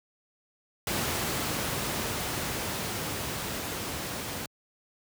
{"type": "noise with level ramp", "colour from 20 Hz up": "pink", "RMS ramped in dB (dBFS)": [-29, -35], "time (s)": [0.87, 4.46], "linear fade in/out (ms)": 2, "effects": ["high-pass 80 Hz 12 dB/octave"]}